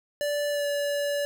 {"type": "tone with pitch glide", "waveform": "square", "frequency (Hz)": [583, 575], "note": ["D5", "D5"], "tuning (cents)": [-13, -37], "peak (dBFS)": -26, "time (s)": [0.21, 1.25], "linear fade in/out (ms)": 0, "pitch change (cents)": -24, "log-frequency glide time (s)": [0.5, 0.67], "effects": []}